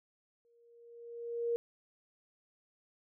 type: tone with exponential growth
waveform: sine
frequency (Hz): 469.7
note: A#4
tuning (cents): +13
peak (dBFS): -28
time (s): 0.45-1.56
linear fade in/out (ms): 0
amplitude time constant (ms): 240
effects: none